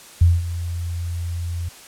sine tone with ADSR envelope, 85.7 Hz, F2, 32 cents flat, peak -8 dBFS, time 0.21-1.69 s, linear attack 7 ms, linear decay 200 ms, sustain -15 dB, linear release 8 ms, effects white hiss -43 dBFS RMS until 1.87 s + low-pass 11000 Hz 12 dB/octave

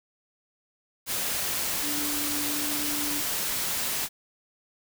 sine tone in noise, 293.7 Hz, D4, in tune, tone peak -34 dBFS, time 1.81-3.23 s, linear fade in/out 50 ms, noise white, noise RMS -29 dBFS, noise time 1.06-4.09 s, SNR -8 dB, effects none

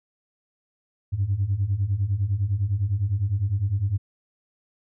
sine beating tone pair, 93.3 / 103.2 Hz, F#2 / G#2, +15 / -10 cents, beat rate 9.9 Hz, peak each -25 / -22 dBFS, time 1.12-3.98 s, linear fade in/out 20 ms, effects tanh soft clip ceiling -15 dBFS

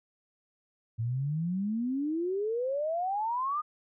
sine exponential sweep, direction up, 110 to 1244.5 Hz, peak -28 dBFS, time 0.98-3.62 s, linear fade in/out 20 ms, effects none

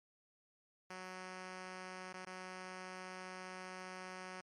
5% pulse tone with dropouts, 185 Hz, F#3, in tune, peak -35 dBFS, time 0.9-4.41 s, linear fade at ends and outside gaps 5 ms, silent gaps 2.129-2.139 / 2.251-2.267 s, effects low-pass 7000 Hz 12 dB/octave + MP3 64 kbps

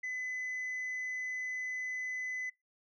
sine tone, 2013 Hz, B6, 33 cents sharp, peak -33 dBFS, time 0.03-2.5 s, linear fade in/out 10 ms, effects noise-tail reverb RT60 0.2 s tail -23 dB re dry + tanh soft clip ceiling -34 dBFS

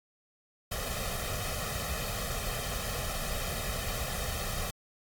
pink noise with comb filter, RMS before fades -34 dBFS, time 0.71-4.71 s, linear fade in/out 10 ms, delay 1.6 ms, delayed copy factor +0.8, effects AAC 64 kbps

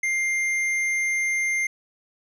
sine tone with hard clipping, 2100 Hz, C7, 6 cents sharp, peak -23 dBFS, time 0.03-1.67 s, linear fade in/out 5 ms, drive 8 dB, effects none

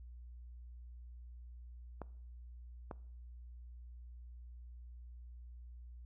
clicks, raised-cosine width 1 ms, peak -29 dBFS, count 2, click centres 2.017 / 2.912 s, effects noise-tail reverb RT60 0.6 s tail -21 dB re dry + added 60 Hz sine -49 dBFS peak until 6.05 s

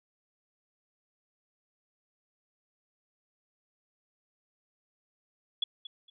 sine tone with echo, 3394 Hz, G#7, 37 cents sharp, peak -25 dBFS, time 5.62-5.64 s, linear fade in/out 5 ms, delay 230 ms, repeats 2, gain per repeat -14 dB, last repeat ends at 6.1 s, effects none

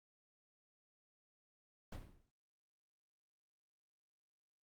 brown noise with exponential decay, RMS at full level -42 dBFS, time 1.92-2.3 s, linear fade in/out 5 ms, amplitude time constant 81 ms, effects Opus 48 kbps

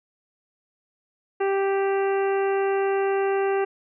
harmonic tone, 392 Hz, G4, in tune, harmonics 1 / 2 / 3 / 4 / 5 / 6 / 7, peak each -21 / -28 / -35 / -35 / -38 / -43 / -40 dBFS, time 1.4-3.65 s, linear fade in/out 10 ms, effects none

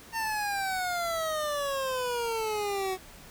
25% pulse exponential sweep, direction down, 915 to 370 Hz, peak -25 dBFS, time 0.12-2.98 s, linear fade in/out 50 ms, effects pink hiss -50 dBFS RMS until 3.3 s

